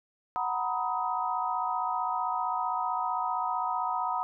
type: chord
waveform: sine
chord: B major seventh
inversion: second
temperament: equal with one note detuned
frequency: 740 / 932.3 / 987.8 / 1258.2 Hz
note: F#5 / A#5 / B5 / D#6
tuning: 0 / 0 / 0 / +19 cents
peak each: -33 dBFS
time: 0.36-4.23 s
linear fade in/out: 0 ms
effects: none